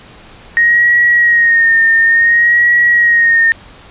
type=tone with vibrato; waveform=sine; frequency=1867 Hz; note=A#6; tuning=2 cents sharp; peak=-6 dBFS; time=0.57-3.52 s; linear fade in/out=0 ms; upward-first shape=sine; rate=0.57 Hz; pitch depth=46 cents each way; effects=pink hiss -38 dBFS RMS until 3.9 s + resampled to 8000 Hz